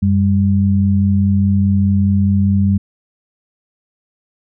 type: tone pair together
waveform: sine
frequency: 93.7 / 198.54 Hz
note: F#2 / G3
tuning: +22 / +22 cents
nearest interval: octave + minor second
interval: 1300 cents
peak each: -13 dBFS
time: 0.02-2.78 s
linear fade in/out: 10 ms
effects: none